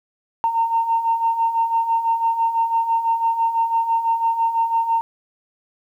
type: beating tone pair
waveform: sine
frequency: 910 / 916 Hz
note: A#5 / A#5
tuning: -42 / -31 cents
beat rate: 6 Hz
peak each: -23 / -17 dBFS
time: 0.44-5.01 s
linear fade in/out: 0 ms
effects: tanh soft clip ceiling -9 dBFS + 9-bit